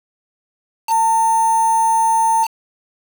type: tone with quantisation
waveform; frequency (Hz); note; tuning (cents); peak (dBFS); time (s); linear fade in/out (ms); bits
sine; 900; A5; +39; -12; 0.87-2.48; 50; 4
effects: none